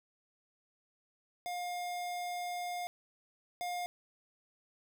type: tone pair in turn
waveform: square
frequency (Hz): 710 / 710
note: F5 / F5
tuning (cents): +28 / +28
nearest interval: unison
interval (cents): 0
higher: neither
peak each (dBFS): -37 / -36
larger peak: second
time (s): 1.46-2.87 / 3.61-3.86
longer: first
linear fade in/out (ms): 0
effects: none